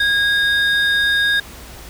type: tone pair together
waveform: triangle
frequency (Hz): 1640 / 3682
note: G#6 / A#7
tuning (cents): -22 / -22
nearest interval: octave + major second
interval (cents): 1400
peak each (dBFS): -13 / -18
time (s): 0-1.4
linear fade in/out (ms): 5
effects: added 60 Hz sine -41 dBFS peak until 1.89 s + pink hiss -38 dBFS RMS until 1.89 s